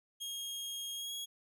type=tone with pitch glide; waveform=sawtooth; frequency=3256 to 3317 Hz; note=G#7 to G#7; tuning=-35 to -3 cents; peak=-36 dBFS; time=0.2-1.26 s; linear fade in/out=20 ms; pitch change=+32 cents; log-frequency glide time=0.95-1.13 s; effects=none